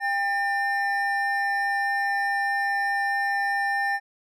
triangle tone pair together, 798 / 1799.2 Hz, G5 / A6, +31 / +38 cents, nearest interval octave + major second, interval 1407 cents, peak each -24 / -23 dBFS, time 0-4 s, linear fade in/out 50 ms, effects none

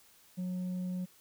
sine tone with tanh clipping, 182.1 Hz, F#3, 27 cents flat, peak -34 dBFS, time 0.37-1.06 s, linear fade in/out 20 ms, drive 3 dB, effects white hiss -62 dBFS RMS until 1.2 s

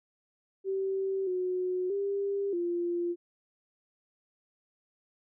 sine tone with pitch steps, 385.9 / 365.7 / 398.7 / 347 Hz, G4 / F#4 / G4 / F4, -27 / -20 / +29 / -11 cents, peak -28 dBFS, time 0.64-3.16 s, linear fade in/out 50 ms, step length 630 ms, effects none

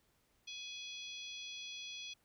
harmonic tone with a mistuned harmonic, 839 Hz, G#5, 17 cents sharp, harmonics 3 / 4 / 5 / 6 / 7, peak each -50 / -47 / -55 / -56 / -54 dBFS, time 0.47-2.14 s, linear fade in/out 10 ms, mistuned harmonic 6, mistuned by -67 cents, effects pink hiss -75 dBFS RMS until 2.24 s

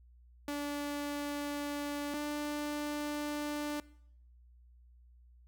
sawtooth tone pair in turn, 289.5 / 295.2 Hz, D4 / D4, -25 / +9 cents, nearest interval unison, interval 34 cents, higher second, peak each -31 / -31 dBFS, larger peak neither, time 0.48-2.14 / 2.14-3.8 s, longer neither, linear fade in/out 2 ms, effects noise-tail reverb RT60 0.7 s tail -21 dB re dry + added 60 Hz sine -57 dBFS peak until 5.47 s

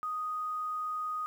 sine tone, 1244.5 Hz, D#6, in tune, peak -32 dBFS, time 0.03-1.26 s, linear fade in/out 0 ms, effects 10-bit

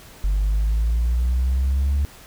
sine linear sweep, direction up, 47.63 to 71.8 Hz, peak -15 dBFS, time 0.24-2.05 s, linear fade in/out 0 ms, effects tanh soft clip ceiling -15 dBFS + pink hiss -45 dBFS RMS until 2.26 s

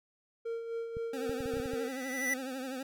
triangle tone with tremolo, 460.4 Hz, A#4, 22 cents flat, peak -31 dBFS, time 0.45-1.89 s, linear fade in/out 10 ms, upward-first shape sine, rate 3.9 Hz, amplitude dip 50%
clicks, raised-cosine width 5 ms, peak -30 dBFS, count 9, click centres 0.969 / 1.295 / 1.406 / 1.458 / 1.538 / 1.57 / 1.6 / 1.658 / 1.736 s
25% pulse tone with vibrato, 261.6 Hz, C4, in tune, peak -33 dBFS, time 1.13-2.83 s, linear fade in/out 5 ms, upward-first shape triangle, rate 12 Hz, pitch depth 89 cents each way
square tone with exponential growth, 1975.5 Hz, B6, in tune, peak -28 dBFS, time 1.55-2.34 s, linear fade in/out 5 ms, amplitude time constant 170 ms
effects none

